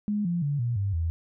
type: tone with pitch steps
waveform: sine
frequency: 208 / 172.9 / 143.72 / 119.46 / 99.3 / 82.54 Hz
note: G#3 / F3 / D3 / A#2 / G2 / E2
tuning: +3 / -17 / -37 / +43 / +23 / +3 cents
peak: -24 dBFS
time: 0.08-1.1 s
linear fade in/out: 0 ms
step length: 170 ms
effects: none